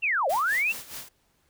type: linear two-way sweep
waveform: sine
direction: down then up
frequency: 2794 to 508 to 2794 Hz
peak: -22 dBFS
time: 0.02-0.73 s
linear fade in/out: 20 ms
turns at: 0.28 s
type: noise with tremolo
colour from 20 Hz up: white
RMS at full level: -37 dBFS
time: 0.29-1.09 s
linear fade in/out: 10 ms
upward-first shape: sine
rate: 4.8 Hz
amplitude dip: 75%
effects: pink hiss -68 dBFS RMS until 1.49 s